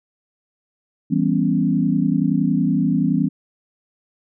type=chord; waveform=sine; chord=C# half-diminished seventh; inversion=first; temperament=equal; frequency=164.81 / 196 / 246.9 / 277.2 Hz; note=E3 / G3 / B3 / C#4; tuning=0 / 0 / 0 / 0 cents; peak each=-21 dBFS; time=1.1-3.29 s; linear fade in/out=20 ms; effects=none